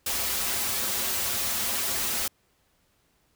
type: noise with comb filter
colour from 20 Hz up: white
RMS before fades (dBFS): -28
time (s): 0.06-2.28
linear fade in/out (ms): 5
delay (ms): 6.6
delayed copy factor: -0.7
effects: pink hiss -68 dBFS RMS until 3.35 s